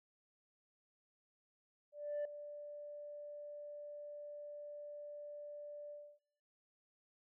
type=tone with ADSR envelope; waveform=sine; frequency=587.3 Hz; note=D5; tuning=in tune; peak=-33 dBFS; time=1.92-6.19 s; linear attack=330 ms; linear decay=4 ms; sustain=-13 dB; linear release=280 ms; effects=noise-tail reverb RT60 0.9 s tail -22 dB re dry + tanh soft clip ceiling -35 dBFS